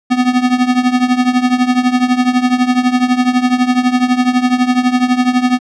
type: tone with tremolo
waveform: square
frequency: 250 Hz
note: B3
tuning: 21 cents sharp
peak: -7 dBFS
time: 0.1-5.59 s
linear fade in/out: 20 ms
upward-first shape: triangle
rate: 12 Hz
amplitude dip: 85%
effects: low-pass 5000 Hz 12 dB/octave